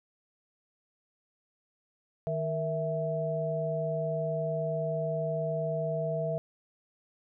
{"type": "tone cluster", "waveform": "sine", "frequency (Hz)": [155, 469.5, 656], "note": ["D#3", "A#4", "E5"], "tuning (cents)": [-6, 12, -9], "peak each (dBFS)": [-33, -36, -31], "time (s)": [2.27, 6.38], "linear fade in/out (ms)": 0, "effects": []}